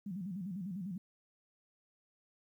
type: tone with vibrato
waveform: sine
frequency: 187.4 Hz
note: F#3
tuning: 22 cents sharp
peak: -38 dBFS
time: 0.06-0.98 s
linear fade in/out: 5 ms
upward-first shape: square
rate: 10 Hz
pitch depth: 140 cents each way
effects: 12-bit